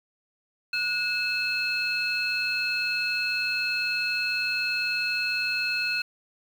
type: tone cluster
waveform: sine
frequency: 1465 / 2609 / 4218 Hz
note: F#6 / E7 / C8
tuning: -18 / -18 / +13 cents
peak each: -30 / -26 / -30 dBFS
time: 0.73-6.02 s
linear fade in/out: 5 ms
effects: tanh soft clip ceiling -17 dBFS + 8-bit